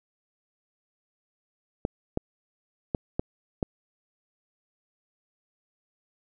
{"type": "clicks", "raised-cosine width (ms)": 2, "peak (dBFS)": -12, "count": 5, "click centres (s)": [1.851, 2.174, 2.948, 3.195, 3.628], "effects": []}